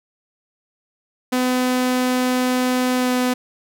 sawtooth tone with pitch glide, 252.5 to 250.9 Hz, B3 to B3, +39 to +28 cents, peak -13 dBFS, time 1.32-3.34 s, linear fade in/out 10 ms, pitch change -11 cents, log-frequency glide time 2.96-3.1 s, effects none

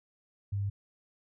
sine tone, 100 Hz, G2, 35 cents sharp, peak -29 dBFS, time 0.52-0.7 s, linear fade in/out 10 ms, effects none

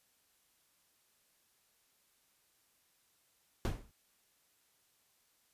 brown noise with exponential decay, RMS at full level -28 dBFS, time 3.65-3.91 s, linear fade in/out 0 ms, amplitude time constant 55 ms, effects white hiss -73 dBFS RMS until 5.53 s + resampled to 32000 Hz

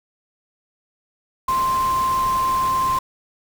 sine tone in noise, 1046.5 Hz, C6, in tune, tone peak -17 dBFS, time 1.48-2.99 s, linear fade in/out 5 ms, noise pink, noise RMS -32 dBFS, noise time 1.48-2.99 s, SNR +12 dB, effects none

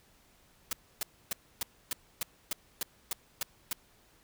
white noise bursts, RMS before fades -33 dBFS, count 11, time 0.71-3.73 s, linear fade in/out 2 ms, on 20 ms, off 280 ms, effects pink hiss -64 dBFS RMS until 4.23 s

